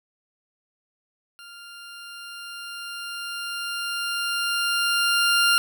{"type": "tone with level ramp", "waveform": "20% pulse", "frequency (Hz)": 1396.9, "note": "F6", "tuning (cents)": 0, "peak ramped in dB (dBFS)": [-37, -11], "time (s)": [1.39, 5.58], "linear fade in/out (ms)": 0, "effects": []}